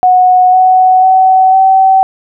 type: tone with pitch steps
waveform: sine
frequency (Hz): 734 / 744.2 / 754.6 / 765.2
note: F#5 / F#5 / F#5 / G5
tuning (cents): -14 / +10 / +34 / -42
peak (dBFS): -3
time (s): 0.03-2.03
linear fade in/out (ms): 0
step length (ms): 500
effects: none